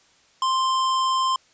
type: tone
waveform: square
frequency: 1046.5 Hz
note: C6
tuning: in tune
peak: -20 dBFS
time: 0.42-1.36 s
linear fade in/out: 2 ms
effects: white hiss -58 dBFS RMS until 1.53 s + resampled to 16000 Hz